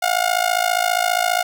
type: tone with amplitude modulation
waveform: sawtooth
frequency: 716 Hz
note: F5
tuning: 43 cents sharp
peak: -9 dBFS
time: 0.02-1.43 s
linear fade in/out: 10 ms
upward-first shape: sine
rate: 54.9 Hz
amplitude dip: 90%
effects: none